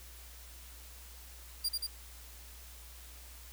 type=tone with echo; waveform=sawtooth; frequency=4779 Hz; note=D8; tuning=29 cents sharp; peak=-27 dBFS; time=1.64-1.69 s; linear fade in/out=10 ms; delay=90 ms; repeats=2; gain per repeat=-2 dB; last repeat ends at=1.87 s; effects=added 60 Hz sine -51 dBFS peak until 3.52 s + white hiss -54 dBFS RMS until 3.52 s